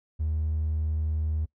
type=tone; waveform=triangle; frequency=77.78 Hz; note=D#2; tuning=in tune; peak=-22 dBFS; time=0.19-1.46 s; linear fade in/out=20 ms; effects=noise-tail reverb RT60 0.1 s tail -23 dB re dry + tanh soft clip ceiling -20 dBFS